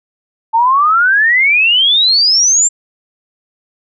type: exponential sweep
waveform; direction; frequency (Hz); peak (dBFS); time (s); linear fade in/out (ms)
sine; up; 880 to 7459; -7; 0.53-2.69; 20
effects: none